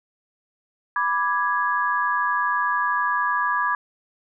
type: chord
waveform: sine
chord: G# diminished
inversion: first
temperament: equal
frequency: 987.8 / 1174.7 / 1661.2 Hz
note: B5 / D6 / G#6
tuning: 0 / 0 / 0 cents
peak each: -24 dBFS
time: 0.96-3.75 s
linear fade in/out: 2 ms
effects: none